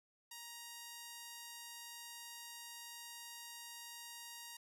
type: tone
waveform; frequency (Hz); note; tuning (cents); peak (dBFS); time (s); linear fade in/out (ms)
5% pulse; 941; A#5; +16; -37; 0.31-4.57; 5
effects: none